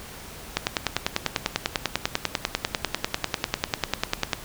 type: click train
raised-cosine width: 0.2 ms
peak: -4 dBFS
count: 39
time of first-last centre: 0.57-4.332 s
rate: 10.1 Hz
effects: pink hiss -41 dBFS RMS until 4.44 s

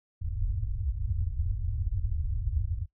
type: low-pass noise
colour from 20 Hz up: white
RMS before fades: -30 dBFS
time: 0.21-2.86 s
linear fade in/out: 10 ms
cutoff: 100 Hz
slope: 48 dB/octave
effects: noise-tail reverb RT60 0.1 s tail -19 dB re dry

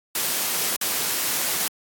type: noise with dropouts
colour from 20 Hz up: white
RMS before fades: -24 dBFS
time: 0.15-1.68 s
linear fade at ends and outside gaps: 2 ms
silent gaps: 0.763-0.812 s
effects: high-pass 150 Hz 12 dB/octave + AAC 64 kbps

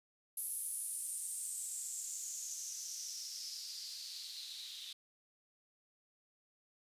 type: noise with band-pass filter sweep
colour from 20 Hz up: blue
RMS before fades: -44 dBFS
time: 0.37-4.93 s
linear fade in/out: 5 ms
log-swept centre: 11000 to 3600 Hz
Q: 5.6
effects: resampled to 32000 Hz

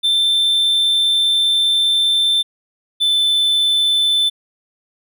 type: tone pair in turn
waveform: triangle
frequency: 3555 / 3524 Hz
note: A7 / A7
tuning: +17 / +2 cents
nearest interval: unison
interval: 15 cents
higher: first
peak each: -11 dBFS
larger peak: neither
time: 0.03-2.43 / 3-4.3 s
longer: first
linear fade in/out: 20 ms
effects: none

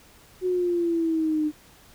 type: exponential sweep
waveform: sine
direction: down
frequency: 370 to 300.6 Hz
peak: -21 dBFS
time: 0.41-1.52 s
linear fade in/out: 50 ms
effects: pink hiss -53 dBFS RMS until 1.94 s

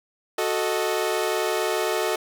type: chord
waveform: sawtooth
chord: D# diminished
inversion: first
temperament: equal with one note detuned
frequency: 368.7 / 440 / 622.3 Hz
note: F#4 / A4 / D#5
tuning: -6 / 0 / 0 cents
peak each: -23 / -22 / -24 dBFS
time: 0.38-2.16 s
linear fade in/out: 5 ms
effects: none

